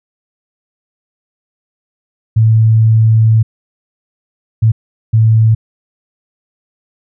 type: tone bursts at uneven times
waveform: sine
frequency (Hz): 111.2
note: A2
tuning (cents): +19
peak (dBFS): -5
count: 3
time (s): 2.36-3.43 / 4.62-4.72 / 5.13-5.55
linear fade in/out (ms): 10
effects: none